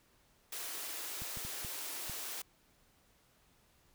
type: high-pass noise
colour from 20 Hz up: white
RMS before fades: -42 dBFS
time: 0.52-2.42 s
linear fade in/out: 5 ms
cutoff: 280 Hz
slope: 48 dB/octave
type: clicks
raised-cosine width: 5 ms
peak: -34 dBFS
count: 5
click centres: 1.22 / 1.372 / 1.45 / 1.648 / 2.097 s
effects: pink hiss -69 dBFS RMS until 3.94 s